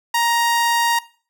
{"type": "tone", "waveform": "sawtooth", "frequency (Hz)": 937, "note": "A#5", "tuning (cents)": 9, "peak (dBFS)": -12, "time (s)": [0.14, 0.99], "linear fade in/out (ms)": 5, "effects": ["noise-tail reverb RT60 0.4 s tail -19 dB re dry"]}